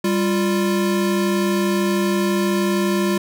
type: tone pair together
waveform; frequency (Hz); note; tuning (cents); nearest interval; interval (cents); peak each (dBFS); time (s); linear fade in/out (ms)
square; 197.29 / 348.6; G3 / F4; +11 / -3; minor seventh; 986; -20 / -21; 0.04-3.18; 5
effects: none